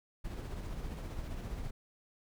brown noise with tremolo, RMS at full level -39 dBFS, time 0.24-1.71 s, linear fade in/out 10 ms, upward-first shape sine, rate 15 Hz, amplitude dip 35%, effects none

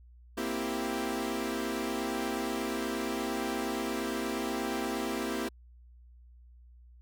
sawtooth chord, C dominant seventh, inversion third, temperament equal, 233.1 / 261.6 / 329.6 / 392 Hz, Bb3 / C4 / E4 / G4, 0 / 0 / 0 / 0 cents, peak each -33 dBFS, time 0.37-5.49 s, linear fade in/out 10 ms, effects added 60 Hz sine -52 dBFS peak until 7.01 s

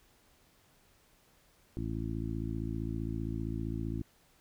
harmonic tone, 55.3 Hz, A1, 9 cents sharp, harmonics 1 / 2 / 3 / 4 / 5 / 6, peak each -39 / -38 / -42 / -42 / -41 / -42 dBFS, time 1.77-4.02 s, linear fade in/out 0 ms, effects pink hiss -66 dBFS RMS until 4.4 s

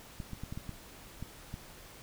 clicks, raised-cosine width 5 ms, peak -27 dBFS, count 8, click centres 0.202 / 0.333 / 0.436 / 0.525 / 0.575 / 0.693 / 1.226 / 1.541 s, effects pink hiss -52 dBFS RMS until 2.02 s

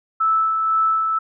sine tone with tremolo, 1313 Hz, E6, 7 cents flat, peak -14 dBFS, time 0.2-1.19 s, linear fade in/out 10 ms, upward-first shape sine, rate 2 Hz, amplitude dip 35%, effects none

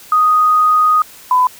sine tone pair in turn, 1244.5 / 1003.7 Hz, D#6 / B5, 0 / +28 cents, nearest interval major third, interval 372 cents, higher first, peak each -8 dBFS, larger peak neither, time 0.12-1.02 / 1.31-1.47 s, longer first, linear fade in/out 2 ms, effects white hiss -39 dBFS RMS until 1.59 s

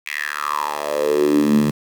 10% pulse tone with high-pass filter sweep, 74 Hz, D2, 14 cents sharp, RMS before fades -19 dBFS, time 0.06-1.71 s, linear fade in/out 10 ms, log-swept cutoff 2300 to 170 Hz, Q 6.7, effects 7-bit

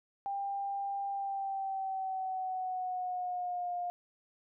sine tone with pitch glide, 795 to 708.3 Hz, G5 to F5, +24 to +24 cents, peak -33 dBFS, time 0.26-3.9 s, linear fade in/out 0 ms, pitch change -200 cents, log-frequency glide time 1.1-3.74 s, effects none

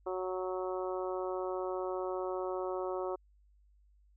harmonic tone, 185 Hz, F#3, in tune, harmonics 2 / 3 / 4 / 5 / 6 / 7, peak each -36 / -39 / -43 / -45 / -45 / -47 dBFS, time 0.06-3.16 s, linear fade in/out 10 ms, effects added 50 Hz sine -62 dBFS peak until 4.16 s

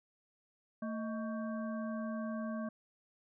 harmonic tone with a mistuned harmonic, 224.4 Hz, A3, 34 cents sharp, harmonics 1 / 3 / 5 / 7, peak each -37 / -43 / -48 / -51 dBFS, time 0.82-2.69 s, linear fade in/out 5 ms, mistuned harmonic 3, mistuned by -120 cents, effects none

